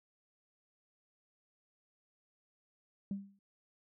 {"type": "tone with exponential decay", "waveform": "sine", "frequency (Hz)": 198, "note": "G3", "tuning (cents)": 18, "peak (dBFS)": -31, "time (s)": [3.11, 3.39], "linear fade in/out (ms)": 2, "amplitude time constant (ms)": 59, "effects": ["tanh soft clip ceiling -30 dBFS"]}